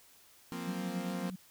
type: chord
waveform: sawtooth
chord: F suspended fourth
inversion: none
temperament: equal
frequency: 174.61 / 233.1 / 261.6 Hz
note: F3 / Bb3 / C4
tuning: 0 / 0 / 0 cents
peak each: -38 dBFS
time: 0.52-1.3 s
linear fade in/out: 0 ms
type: tone with tremolo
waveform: sine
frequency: 185.1 Hz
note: F#3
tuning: 1 cent sharp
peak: -34 dBFS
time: 0.67-1.36 s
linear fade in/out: 10 ms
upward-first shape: triangle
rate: 7.4 Hz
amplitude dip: 60%
effects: white hiss -61 dBFS RMS until 1.5 s